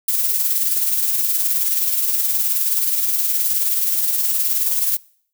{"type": "noise with tremolo", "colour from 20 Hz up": "violet", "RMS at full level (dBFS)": -17, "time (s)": [0.08, 4.97], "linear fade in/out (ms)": 5, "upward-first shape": "sine", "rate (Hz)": 19, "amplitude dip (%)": 40, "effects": ["noise-tail reverb RT60 0.6 s tail -24 dB re dry"]}